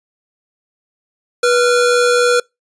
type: tone pair together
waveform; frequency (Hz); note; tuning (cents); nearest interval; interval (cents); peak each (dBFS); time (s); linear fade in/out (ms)
square; 487.9 / 1380; B4 / F6; -21 / -21; octave + tritone; 1800; -12 / -17; 1.43-2.4; 5
effects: noise-tail reverb RT60 0.2 s tail -26 dB re dry + resampled to 22050 Hz